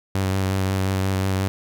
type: tone with vibrato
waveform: sawtooth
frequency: 95.6 Hz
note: G2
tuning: 43 cents flat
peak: -16 dBFS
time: 0.15-1.48 s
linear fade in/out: 0 ms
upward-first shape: sine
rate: 5.6 Hz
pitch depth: 18 cents each way
effects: none